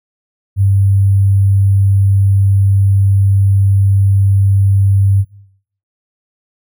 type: tone with sample-and-hold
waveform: sine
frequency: 98.3 Hz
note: G2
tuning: 5 cents sharp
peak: -7 dBFS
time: 0.56-5.25 s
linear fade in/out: 50 ms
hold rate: 11025 Hz
effects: noise-tail reverb RT60 0.7 s tail -21 dB re dry